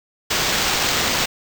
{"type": "noise with sample-and-hold", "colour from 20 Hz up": "blue", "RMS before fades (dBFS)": -20, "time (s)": [0.3, 1.26], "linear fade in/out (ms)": 10, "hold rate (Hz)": 11025, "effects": []}